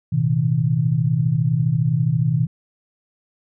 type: tone cluster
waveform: sine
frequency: 111.9 / 126.7 / 159 Hz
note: A2 / B2 / D#3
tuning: +30 / +45 / +38 cents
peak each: -25 / -19 / -19 dBFS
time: 0.12-2.47 s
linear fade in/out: 10 ms
effects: none

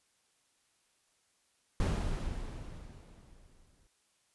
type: noise with exponential decay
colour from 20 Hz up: brown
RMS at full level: -28 dBFS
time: 1.8-3.87 s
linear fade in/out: 1 ms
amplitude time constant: 450 ms
effects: white hiss -73 dBFS RMS until 4.34 s + resampled to 24000 Hz

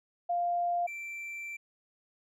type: tone pair in turn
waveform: sine / triangle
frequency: 698.5 / 2344 Hz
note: F5 / D7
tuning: 0 / -4 cents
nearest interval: octave + major sixth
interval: 2096 cents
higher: second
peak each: -27 / -36 dBFS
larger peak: first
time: 0.29-0.87 / 0.87-1.57 s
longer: second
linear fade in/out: 10 ms
effects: none

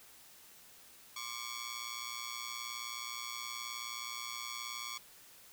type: ring-modulated tone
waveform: 10% pulse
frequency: 1122 Hz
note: C#6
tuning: 21 cents sharp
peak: -29 dBFS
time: 1.16-4.98 s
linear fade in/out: 5 ms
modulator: 59.5 Hz
effects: white hiss -58 dBFS RMS until 5.52 s

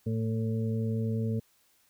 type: harmonic tone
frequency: 111.9 Hz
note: A2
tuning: 30 cents sharp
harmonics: 1 / 2 / 4 / 5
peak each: -29 / -32 / -37 / -47 dBFS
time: 0.06-1.4 s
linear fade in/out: 10 ms
effects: white hiss -67 dBFS RMS until 1.89 s

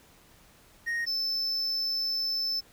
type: tone pair in turn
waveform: triangle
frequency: 1864.7 / 5274 Hz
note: A#6 / E8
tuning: 0 / 0 cents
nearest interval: octave + tritone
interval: 1800 cents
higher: second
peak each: -26 dBFS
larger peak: neither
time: 0.86-1.06 / 1.06-2.61 s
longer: second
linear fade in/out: 20 ms
effects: pink hiss -58 dBFS RMS until 2.72 s

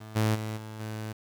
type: tone with level steps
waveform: sawtooth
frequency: 108.7 Hz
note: A2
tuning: 21 cents flat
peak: -38 / -19 / -28 / -35 / -30 dBFS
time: 0-1.13 s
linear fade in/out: 10 ms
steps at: 0.15 / 0.34 / 0.56 / 0.79 s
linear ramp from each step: 20 ms
effects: 9-bit

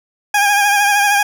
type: tone with vibrato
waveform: 20% pulse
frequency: 815 Hz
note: G#5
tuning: 33 cents flat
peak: -6 dBFS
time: 0.34-1.23 s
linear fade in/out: 5 ms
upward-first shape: sine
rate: 13 Hz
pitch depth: 37 cents each way
effects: none

